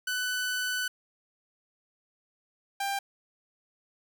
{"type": "tone pair in turn", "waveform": "sawtooth", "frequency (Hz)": [1497, 793], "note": ["F#6", "G5"], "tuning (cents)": [20, 20], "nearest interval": "major seventh", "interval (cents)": 1100, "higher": "first", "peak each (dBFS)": -25, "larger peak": "neither", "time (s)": [[0.07, 0.88], [2.8, 2.99]], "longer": "first", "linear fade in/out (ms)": 5, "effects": []}